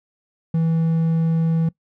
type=tone; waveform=triangle; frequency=163.4 Hz; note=E3; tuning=15 cents flat; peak=-14 dBFS; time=0.54-1.69 s; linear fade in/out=5 ms; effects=noise-tail reverb RT60 0.1 s tail -21 dB re dry